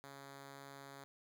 5% pulse tone, 138.59 Hz, C#3, in tune, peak -40 dBFS, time 0.04-1.04 s, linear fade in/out 0 ms, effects none

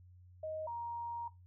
sine tone pair in turn, 626 / 939.6 Hz, D#5 / A#5, +10 / +13 cents, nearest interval perfect fifth, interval 703 cents, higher second, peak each -38 / -38 dBFS, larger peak neither, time 0.43-0.67 / 0.67-1.28 s, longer second, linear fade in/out 5 ms, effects noise-tail reverb RT60 0.2 s tail -17 dB re dry + added 90 Hz sine -56 dBFS peak until 1.46 s

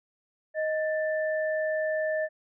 sine tone pair together, 625 / 1767.8 Hz, D#5 / A6, +8 / +8 cents, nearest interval octave + tritone, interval 1800 cents, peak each -26 / -33 dBFS, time 0.54-2.29 s, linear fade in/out 50 ms, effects none

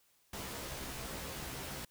pink noise with comb filter, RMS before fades -43 dBFS, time 0.33-1.85 s, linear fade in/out 5 ms, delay 15 ms, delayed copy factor +0.75, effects white hiss -71 dBFS RMS until 1.9 s

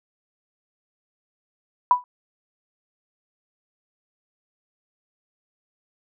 sine tone with exponential decay, 988 Hz, B5, in tune, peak -8 dBFS, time 1.91-2.04 s, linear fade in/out 1 ms, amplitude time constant 27 ms, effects none

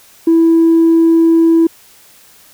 triangle tone with tanh clipping, 329.6 Hz, E4, in tune, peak -6 dBFS, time 0.27-1.67 s, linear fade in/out 5 ms, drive 5 dB, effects white hiss -44 dBFS RMS until 2.53 s

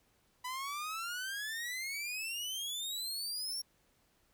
sawtooth exponential sweep, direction up, 987.8 to 5588 Hz, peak -34 dBFS, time 0.44-3.62 s, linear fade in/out 10 ms, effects pink hiss -72 dBFS RMS until 4.33 s

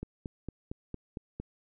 click train, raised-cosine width 3 ms, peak -24 dBFS, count 7, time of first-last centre 0.03-1.4 s, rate 4.38 Hz, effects none

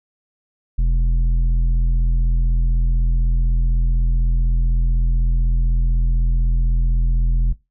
sine tone with tanh clipping, 42.03 Hz, E1, 34 cents sharp, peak -15 dBFS, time 0.78-7.53 s, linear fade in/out 10 ms, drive 8 dB, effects noise-tail reverb RT60 0.2 s tail -18 dB re dry

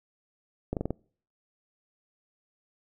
slowing click train, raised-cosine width 2 ms, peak -16 dBFS, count 5, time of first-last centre 0.73-0.906 s, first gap 38 ms, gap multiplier 1.1, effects noise-tail reverb RT60 0.5 s tail -26 dB re dry

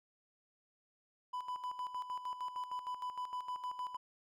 triangle tone with tremolo, 997 Hz, B5, 16 cents sharp, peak -35 dBFS, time 1.33-3.97 s, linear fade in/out 10 ms, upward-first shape square, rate 6.5 Hz, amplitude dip 65%, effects none

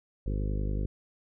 harmonic tone with a mistuned harmonic, 50.7 Hz, G#1, 41 cents flat, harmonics 1 / 2 / 3 / 4 / 5 / 6 / 7 / 8 / 9 / 10, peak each -29 / -35 / -39 / -41 / -43 / -45 / -46 / -47 / -48 / -49 dBFS, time 0.26-0.86 s, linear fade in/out 5 ms, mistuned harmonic 10, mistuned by +30 cents, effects none

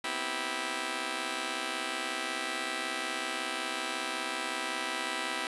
5% pulse chord, C major seventh, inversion third, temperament just, 245.3 / 261.6 / 327 / 392.4 Hz, B3 / C4 / E4 / G4, -12 / 0 / -14 / +2 cents, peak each -30 / -29 / -25 / -29 dBFS, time 0.04-5.47 s, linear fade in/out 2 ms, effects resampled to 24000 Hz

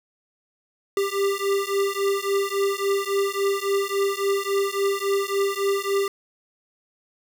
square beating tone pair, 394.5 / 398.1 Hz, G4 / G4, +11 / +27 cents, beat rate 3.6 Hz, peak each -25 dBFS, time 0.97-6.08 s, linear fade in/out 2 ms, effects none

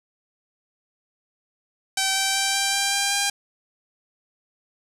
5% pulse tone with pitch steps, 772 / 776.9 / 781.9 / 786.9 / 791.9 / 796.9 / 802 Hz, G5 / G5 / G5 / G5 / G5 / G5 / G5, -27 / -16 / -5 / +6 / +17 / +28 / +39 cents, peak -8 dBFS, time 1.97-3.3 s, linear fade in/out 5 ms, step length 190 ms, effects low-pass 11000 Hz 12 dB/octave + 7-bit

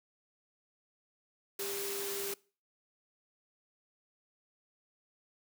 sine tone in noise, 398.3 Hz, G4, 28 cents sharp, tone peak -39 dBFS, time 1.59-2.34 s, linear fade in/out 5 ms, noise white, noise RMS -39 dBFS, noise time 1.59-2.34 s, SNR -3 dB, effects noise-tail reverb RT60 0.4 s tail -24 dB re dry + high-pass 150 Hz 12 dB/octave

